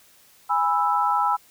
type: chord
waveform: sine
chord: E major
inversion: first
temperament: just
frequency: 824.1 / 988.9 / 1318.5 Hz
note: G#5 / B5 / E6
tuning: -14 / +2 / 0 cents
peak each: -23 dBFS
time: 0.49-1.37 s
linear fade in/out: 20 ms
effects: white hiss -55 dBFS RMS until 1.5 s